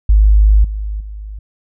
sine tone with level steps, 51.91 Hz, G#1, in tune, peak -5 / -18 / -25 dBFS, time 0.09-1.39 s, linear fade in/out 5 ms, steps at 0.64 / 1 s, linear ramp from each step 5 ms, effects none

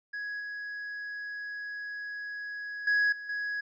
triangle tone with level steps, 1668 Hz, G#6, 7 cents sharp, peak -32 / -34 / -21 / -37 / -29 dBFS, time 0.13-3.61 s, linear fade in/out 10 ms, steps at 0.4 / 2.87 / 3.12 / 3.29 s, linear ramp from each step 5 ms, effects resampled to 16000 Hz

